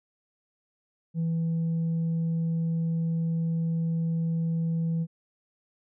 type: tone with tanh clipping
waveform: sine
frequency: 164.81 Hz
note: E3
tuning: in tune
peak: -25 dBFS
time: 1.14-5.07 s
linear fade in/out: 50 ms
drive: 1 dB
effects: none